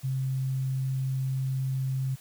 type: tone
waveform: sine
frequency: 132.4 Hz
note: C3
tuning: 21 cents sharp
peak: -26 dBFS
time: 0.03-2.16 s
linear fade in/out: 20 ms
effects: white hiss -53 dBFS RMS until 2.2 s